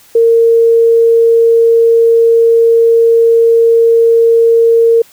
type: tone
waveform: sine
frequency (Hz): 460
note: A#4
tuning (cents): -23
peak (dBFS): -4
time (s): 0.15-5.02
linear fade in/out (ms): 5
effects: white hiss -43 dBFS RMS until 5.12 s